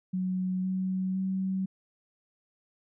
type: tone with pitch steps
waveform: sine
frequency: 185 / 187.37 / 189.76 Hz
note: F#3 / F#3 / F#3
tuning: 0 / +22 / +44 cents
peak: -27 dBFS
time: 0.13-1.66 s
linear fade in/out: 10 ms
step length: 510 ms
effects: none